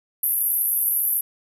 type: band-pass noise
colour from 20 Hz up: pink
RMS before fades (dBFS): -22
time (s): 0.23-1.21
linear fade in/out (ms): 5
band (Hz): 11000 to 13000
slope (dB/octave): 96
effects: none